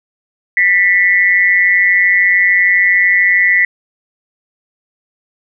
sine tone with amplitude modulation, 1975.5 Hz, B6, in tune, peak -4 dBFS, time 0.57-3.65 s, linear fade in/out 2 ms, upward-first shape sine, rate 187 Hz, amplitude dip 80%, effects none

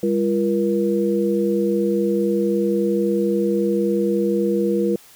sine tone cluster, 200.4 / 344.2 / 475.4 Hz, G3 / F4 / A#4, +38 / -25 / +34 cents, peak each -21 dBFS, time 0.03-4.96 s, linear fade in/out 2 ms, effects white hiss -48 dBFS RMS until 5.15 s

